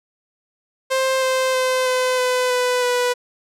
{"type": "tone with pitch steps", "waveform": "sawtooth", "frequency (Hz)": [526, 520.3, 514.6, 509, 503.4, 497.9, 492.5], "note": ["C5", "C5", "C5", "C5", "B4", "B4", "B4"], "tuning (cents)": [9, -10, -29, -48, 33, 14, -5], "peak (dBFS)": -13, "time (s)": [0.9, 3.14], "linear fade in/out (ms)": 20, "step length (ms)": 320, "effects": ["low-pass 11000 Hz 12 dB/octave"]}